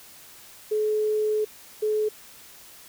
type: tone bursts at uneven times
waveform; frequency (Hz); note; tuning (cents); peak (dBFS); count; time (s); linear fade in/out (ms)
sine; 427.7; A4; -49; -21; 2; 0.71-1.45 / 1.82-2.09; 10
effects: white hiss -48 dBFS RMS until 2.88 s